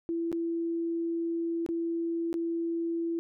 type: tone with dropouts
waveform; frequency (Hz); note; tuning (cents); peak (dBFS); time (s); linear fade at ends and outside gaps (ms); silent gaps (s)
sine; 334.6; E4; +26; -28; 0.09-3.19; 0; 0.317-0.327 / 1.663-1.689 / 2.329-2.341
effects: none